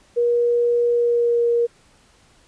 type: tone with pitch glide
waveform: sine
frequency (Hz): 477.3 to 471.8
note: A#4 to A#4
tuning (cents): +41 to +21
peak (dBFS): -15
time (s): 0.16-1.67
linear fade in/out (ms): 20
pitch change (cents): -20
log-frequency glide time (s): 0.89-1.43
effects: pink hiss -55 dBFS RMS until 2.47 s + resampled to 22050 Hz